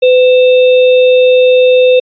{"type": "tone with sample-and-hold", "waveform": "sine", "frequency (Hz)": 506, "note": "B4", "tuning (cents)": 42, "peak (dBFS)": -3, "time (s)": [0.02, 2], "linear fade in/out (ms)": 10, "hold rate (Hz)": 3150, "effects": ["resampled to 11025 Hz"]}